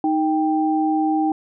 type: tone pair together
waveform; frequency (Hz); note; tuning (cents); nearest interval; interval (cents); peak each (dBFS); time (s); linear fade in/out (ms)
sine; 312.3 / 787; D#4 / G5; +7 / +7; octave + major third; 1600; -18 / -21; 0.04-1.32; 2
effects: none